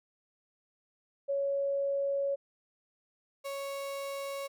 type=tone pair in turn; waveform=sine / 35% pulse; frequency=557 / 554.2 Hz; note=C#5 / C#5; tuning=+8 / -1 cents; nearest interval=unison; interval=9 cents; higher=first; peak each=-28 / -34 dBFS; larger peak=first; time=1.28-2.36 / 3.44-4.48 s; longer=first; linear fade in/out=20 ms; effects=none